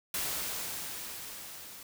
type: noise with level ramp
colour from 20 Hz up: white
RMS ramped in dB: -33 to -48 dBFS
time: 0.14-1.83 s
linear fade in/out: 2 ms
effects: none

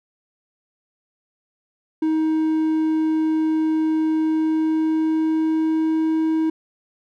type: tone with pitch glide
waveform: triangle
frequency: 315.4 to 318.7 Hz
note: D#4 to D#4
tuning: +24 to +42 cents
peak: -15 dBFS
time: 2.02-6.5 s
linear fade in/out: 5 ms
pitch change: +18 cents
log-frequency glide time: 4.18-6.21 s
effects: none

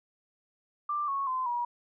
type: tone with pitch steps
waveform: sine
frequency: 1182 / 1102.8 / 1029 / 960.1 Hz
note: D6 / C#6 / C6 / B5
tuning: +11 / -9 / -29 / -49 cents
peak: -28 dBFS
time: 0.89-1.65 s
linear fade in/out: 5 ms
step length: 190 ms
effects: none

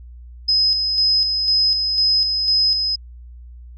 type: tone with tremolo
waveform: sine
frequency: 5070 Hz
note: D#8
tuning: 32 cents sharp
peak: -13 dBFS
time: 0.48-2.96 s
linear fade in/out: 10 ms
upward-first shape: square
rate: 2 Hz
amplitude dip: 40%
effects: added 60 Hz sine -36 dBFS peak until 3.77 s

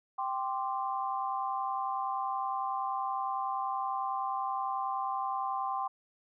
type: chord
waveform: sine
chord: G suspended fourth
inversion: none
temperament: just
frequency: 784 / 1045.3 / 1176 Hz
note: G5 / C6 / D6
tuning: 0 / -2 / +2 cents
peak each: -34 / -34 / -39 dBFS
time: 0.18-5.88 s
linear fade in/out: 10 ms
effects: none

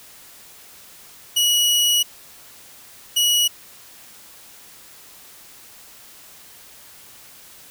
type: tone bursts at uneven times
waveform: sawtooth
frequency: 2918 Hz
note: F#7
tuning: 25 cents flat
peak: -12 dBFS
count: 2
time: 1.36-2.03 / 3.16-3.48 s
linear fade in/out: 10 ms
effects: white hiss -45 dBFS RMS until 7.7 s

